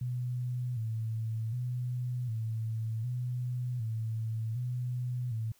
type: tone with vibrato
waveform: sine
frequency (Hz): 117.7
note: A#2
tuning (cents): +17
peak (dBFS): -31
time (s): 0.01-5.52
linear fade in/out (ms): 5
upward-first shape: square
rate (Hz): 0.66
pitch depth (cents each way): 89
effects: white hiss -66 dBFS RMS until 5.59 s